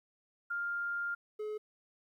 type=tone pair in turn; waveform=sine / triangle; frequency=1401 / 425.8 Hz; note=F6 / G#4; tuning=+5 / +43 cents; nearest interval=octave + major sixth; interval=2062 cents; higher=first; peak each=-33 / -34 dBFS; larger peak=first; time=0.5-1.15 / 1.39-1.58 s; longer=first; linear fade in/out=10 ms; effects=12-bit